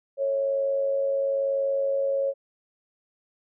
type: tone with amplitude modulation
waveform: sine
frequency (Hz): 549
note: C#5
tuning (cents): -17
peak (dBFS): -20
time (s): 0.17-2.34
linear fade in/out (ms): 50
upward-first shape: sine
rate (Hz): 101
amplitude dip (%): 45
effects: none